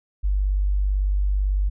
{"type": "tone", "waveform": "sine", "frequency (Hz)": 49, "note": "G1", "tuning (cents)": 0, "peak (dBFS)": -18, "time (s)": [0.23, 1.7], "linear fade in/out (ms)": 20, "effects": []}